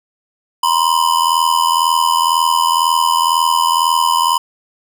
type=ring-modulated tone; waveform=square; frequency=1000 Hz; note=B5; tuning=21 cents sharp; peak=-9 dBFS; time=0.63-4.38 s; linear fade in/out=5 ms; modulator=41 Hz; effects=none